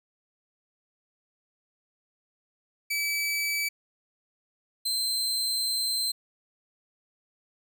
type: tone pair in turn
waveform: sawtooth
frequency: 2300 / 4110 Hz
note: D7 / C8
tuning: -37 / -32 cents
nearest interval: minor seventh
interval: 1005 cents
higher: second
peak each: -23 dBFS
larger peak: neither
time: 2.9-3.69 / 4.85-6.12 s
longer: second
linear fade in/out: 10 ms
effects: none